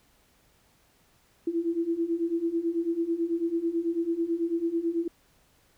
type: beating tone pair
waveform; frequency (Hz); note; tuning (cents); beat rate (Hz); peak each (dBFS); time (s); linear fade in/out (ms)
sine; 329.6 / 338.7; E4 / E4; 0 / +47; 9.1; -30 / -27; 1.47-5.08; 5
effects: pink hiss -64 dBFS RMS until 5.77 s